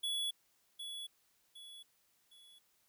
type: tone with echo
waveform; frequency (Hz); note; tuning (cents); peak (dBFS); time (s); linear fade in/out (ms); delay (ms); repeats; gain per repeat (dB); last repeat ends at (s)
square; 3391; G#7; +35; -35; 0.03-0.31; 10; 760; 3; -8; 2.59
effects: white hiss -74 dBFS RMS until 2.88 s